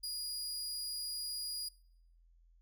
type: tone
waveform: sawtooth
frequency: 4881 Hz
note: D#8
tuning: 34 cents flat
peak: -35 dBFS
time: 0.03-1.69 s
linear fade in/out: 10 ms
effects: noise-tail reverb RT60 0.7 s tail -25 dB re dry + added 42 Hz sine -62 dBFS peak until 2.61 s